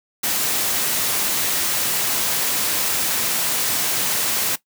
white noise, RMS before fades -21 dBFS, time 0.23-4.56 s, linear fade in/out 10 ms, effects noise-tail reverb RT60 0.1 s tail -17 dB re dry + high-pass 100 Hz 12 dB/octave

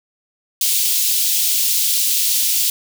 white high-pass noise, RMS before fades -17 dBFS, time 0.61-2.7 s, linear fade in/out 2 ms, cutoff 3000 Hz, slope 24 dB/octave, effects none

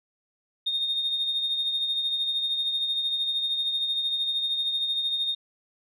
sine tone with tremolo, 3682 Hz, A#7, 22 cents flat, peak -21 dBFS, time 0.66-5.35 s, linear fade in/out 10 ms, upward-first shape triangle, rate 13 Hz, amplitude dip 55%, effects tanh soft clip ceiling -19 dBFS

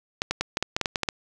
clicks, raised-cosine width 0.2 ms, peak -7 dBFS, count 11, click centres 0.219 / 0.31 / 0.41 / 0.571 / 0.626 / 0.765 / 0.813 / 0.858 / 0.958 / 1.033 / 1.088 s, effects none

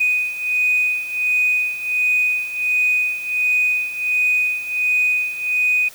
sine beating tone pair, 2489 / 2490.4 Hz, D#7 / D#7, 0 / +1 cents, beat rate 1.4 Hz, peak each -21 / -17 dBFS, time 0-5.89 s, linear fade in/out 10 ms, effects tanh soft clip ceiling -9 dBFS + white hiss -42 dBFS RMS until 5.94 s

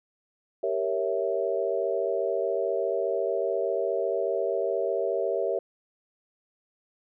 sine chord, G diminished seventh, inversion none, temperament equal, 392 / 466.2 / 554.4 / 659.3 Hz, G4 / Bb4 / Db5 / Fb5, 0 / 0 / 0 / 0 cents, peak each -30 dBFS, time 0.63-5.59 s, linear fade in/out 5 ms, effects none

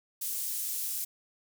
pink high-pass noise, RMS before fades -34 dBFS, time 0.21-1.05 s, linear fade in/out 10 ms, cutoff 9500 Hz, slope 12 dB/octave, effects none

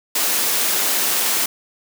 white high-pass noise, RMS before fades -19 dBFS, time 0.15-1.46 s, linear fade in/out 5 ms, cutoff 210 Hz, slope 24 dB/octave, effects none

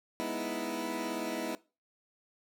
20% pulse chord, E major seventh, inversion first, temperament equal, 207.7 / 246.9 / 311.1 / 329.6 Hz, G#3 / B3 / D#4 / E4, 0 / 0 / 0 / 0 cents, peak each -37 / -34 / -36 / -32 dBFS, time 0.2-1.55 s, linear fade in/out 0 ms, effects noise-tail reverb RT60 0.3 s tail -20 dB re dry

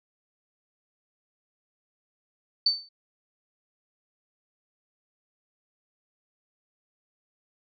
sine tone with exponential decay, 4539 Hz, C#8, 40 cents sharp, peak -16 dBFS, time 2.66-2.89 s, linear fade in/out 5 ms, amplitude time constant 50 ms, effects none

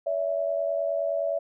sine tone pair together, 570 / 659.7 Hz, C#5 / E5, +48 / +1 cents, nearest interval minor third, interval 253 cents, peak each -27 dBFS, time 0.06-1.39 s, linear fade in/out 10 ms, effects none

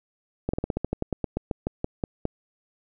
slowing click train, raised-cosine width 2 ms, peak -12 dBFS, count 17, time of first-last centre 0.49-2.254 s, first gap 45 ms, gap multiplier 1.11, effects none

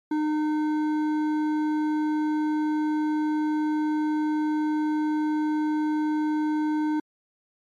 sine tone with hard clipping, 305.3 Hz, D#4, 33 cents flat, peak -24 dBFS, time 0.11-7 s, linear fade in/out 5 ms, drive 9 dB, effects MP3 64 kbps

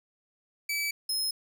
sawtooth tone pair in turn, 2300 / 5149 Hz, D7 / E8, -37 / -42 cents, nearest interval octave + major second, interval 1395 cents, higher second, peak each -25 dBFS, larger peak neither, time 0.69-0.91 / 1.09-1.31 s, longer neither, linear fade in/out 5 ms, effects none

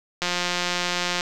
click train, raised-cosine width 0.2 ms, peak -7 dBFS, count 176, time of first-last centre 0.22-1.209 s, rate 177 Hz, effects none

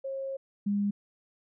sine tone pair in turn, 540 / 203 Hz, C#5 / G#3, -45 / -39 cents, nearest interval octave + perfect fourth, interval 1694 cents, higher first, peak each -32 / -25 dBFS, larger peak second, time 0.04-0.37 / 0.66-0.91 s, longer first, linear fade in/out 10 ms, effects none

